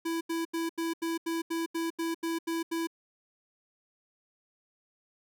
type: tone bursts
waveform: square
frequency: 331 Hz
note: E4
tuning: 7 cents sharp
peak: -30 dBFS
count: 12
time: 0.05-2.872 s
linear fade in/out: 10 ms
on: 160 ms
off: 82 ms
effects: none